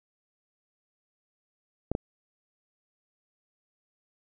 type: clicks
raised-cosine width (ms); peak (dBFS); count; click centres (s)
2; -14; 2; 1.916 / 1.951
effects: none